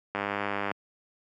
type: click train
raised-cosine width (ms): 0.5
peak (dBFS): -14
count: 58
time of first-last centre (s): 0.15-0.714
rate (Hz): 101
effects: high-pass 150 Hz 12 dB/octave